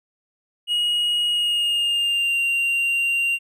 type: tone with pitch glide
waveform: triangle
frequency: 2888 to 2770 Hz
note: F#7 to F7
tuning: -43 to -15 cents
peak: -17 dBFS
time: 0.67-3.39 s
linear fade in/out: 50 ms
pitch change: -72 cents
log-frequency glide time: 1.3-2.4 s
effects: none